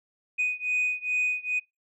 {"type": "beating tone pair", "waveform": "sine", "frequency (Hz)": [2489, 2491.4], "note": ["D#7", "D#7"], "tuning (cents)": [0, 2], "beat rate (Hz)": 2.4, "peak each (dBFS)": [-26, -27], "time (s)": [0.38, 1.6], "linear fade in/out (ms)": 20, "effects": ["noise-tail reverb RT60 0.2 s tail -24 dB re dry", "tanh soft clip ceiling -20 dBFS"]}